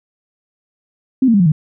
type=tone with pitch steps; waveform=sine; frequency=261.6 / 229.1 / 200.6 / 175.61 / 153.76 Hz; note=C4 / A#3 / G3 / F3 / D#3; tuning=0 / -30 / +40 / +10 / -20 cents; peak=-8 dBFS; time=1.22-1.52 s; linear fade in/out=5 ms; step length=60 ms; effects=none